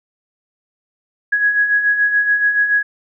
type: beating tone pair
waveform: sine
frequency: 1661.2 / 1668.2 Hz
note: G#6 / G#6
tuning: 0 / +7 cents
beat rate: 7 Hz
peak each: -21 / -13 dBFS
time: 1.32-2.83 s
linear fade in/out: 10 ms
effects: none